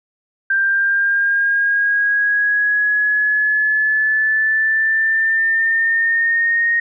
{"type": "exponential sweep", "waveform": "sine", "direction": "up", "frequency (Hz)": [1579, 1864.7], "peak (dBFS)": -13, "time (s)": [0.5, 6.8], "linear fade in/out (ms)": 5, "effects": []}